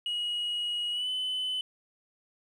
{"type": "tone with pitch glide", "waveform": "sine", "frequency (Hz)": [2900, 3020], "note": ["F#7", "F#7"], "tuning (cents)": [-35, 35], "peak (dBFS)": -27, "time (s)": [0.06, 1.61], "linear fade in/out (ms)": 2, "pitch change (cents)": 70, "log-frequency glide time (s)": [0.92, 1.09], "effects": ["tanh soft clip ceiling -27 dBFS", "10-bit"]}